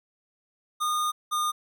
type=tone pair in turn; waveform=square; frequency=1223 / 1218.1 Hz; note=D#6 / D#6; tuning=-30 / -37 cents; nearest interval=unison; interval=7 cents; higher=first; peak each=-25 dBFS; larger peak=neither; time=0.8-1.12 / 1.31-1.52 s; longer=first; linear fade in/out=20 ms; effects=none